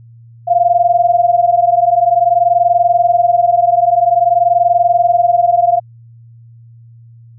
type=tone pair together; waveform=sine; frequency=686.5 / 707 Hz; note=F5 / F5; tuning=-30 / +21 cents; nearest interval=minor second; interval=51 cents; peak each=-11 dBFS; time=0.47-5.8 s; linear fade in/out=20 ms; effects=added 116 Hz sine -37 dBFS peak until 7.38 s